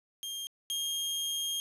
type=tone pair in turn; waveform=sawtooth; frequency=3209 / 3229 Hz; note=G7 / G#7; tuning=+40 / -49 cents; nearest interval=unison; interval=11 cents; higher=second; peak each=-33 / -28 dBFS; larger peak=second; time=0.23-0.47 / 0.7-1.6 s; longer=second; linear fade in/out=0 ms; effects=resampled to 32000 Hz + 10-bit